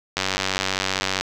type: click train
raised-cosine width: 0.2 ms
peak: -4 dBFS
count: 100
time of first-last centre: 0.17-1.21 s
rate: 95.2 Hz
effects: none